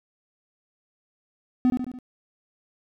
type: tone with echo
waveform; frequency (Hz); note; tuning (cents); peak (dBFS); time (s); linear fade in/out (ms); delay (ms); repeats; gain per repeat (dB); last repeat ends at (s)
triangle; 252; B3; +35; -14; 1.65-1.7; 0; 72; 4; -5; 1.988
effects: none